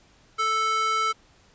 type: tone with high-pass filter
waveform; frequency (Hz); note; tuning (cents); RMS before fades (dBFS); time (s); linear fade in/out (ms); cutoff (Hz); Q
square; 440; A4; 0; -24; 0.38-1.13; 20; 1200; 2.5
effects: pink hiss -58 dBFS RMS until 1.54 s + resampled to 16000 Hz